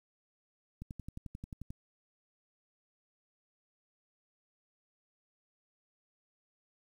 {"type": "click train", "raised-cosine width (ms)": 5, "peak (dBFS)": -30, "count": 11, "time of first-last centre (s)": [0.82, 1.705], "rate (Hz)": 11.3, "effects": ["10-bit"]}